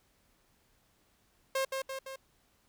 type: tone with echo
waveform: sawtooth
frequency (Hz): 534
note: C5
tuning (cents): +35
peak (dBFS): -25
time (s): 1.55-1.65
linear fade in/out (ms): 5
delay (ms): 170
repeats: 3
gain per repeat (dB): -4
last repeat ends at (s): 2.16
effects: pink hiss -70 dBFS RMS until 2.68 s